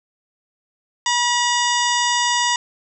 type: harmonic tone with a mistuned harmonic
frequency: 967 Hz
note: B5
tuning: 37 cents flat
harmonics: 1 / 2 / 3 / 4 / 5 / 6 / 7 / 8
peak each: -20 / -23 / -25 / -26 / -27 / -28 / -28 / -29 dBFS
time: 1.06-2.56 s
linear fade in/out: 2 ms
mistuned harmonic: 4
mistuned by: -120 cents
effects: none